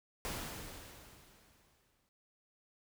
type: noise with exponential decay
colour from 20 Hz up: pink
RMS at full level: -39 dBFS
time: 0.25-2.09 s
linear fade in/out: 0 ms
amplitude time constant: 400 ms
effects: none